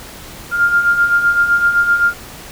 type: beating tone pair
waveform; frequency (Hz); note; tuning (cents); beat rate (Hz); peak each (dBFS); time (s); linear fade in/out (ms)
sine; 1396.9 / 1404.7; F6 / F6; 0 / +10; 7.8; -18 / -11; 0.51-2.14; 50
effects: pink hiss -34 dBFS RMS until 2.51 s